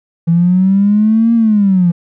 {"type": "linear two-way sweep", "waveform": "triangle", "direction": "up then down", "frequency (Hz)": [164.81, 233.4, 168.7], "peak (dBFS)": -3, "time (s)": [0.27, 1.92], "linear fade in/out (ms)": 20, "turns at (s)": 1.34, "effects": ["tanh soft clip ceiling -5 dBFS"]}